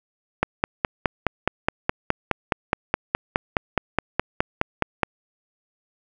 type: click train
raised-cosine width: 0.5 ms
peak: -3 dBFS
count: 23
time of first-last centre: 0.43-5.033 s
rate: 4.78 Hz
effects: none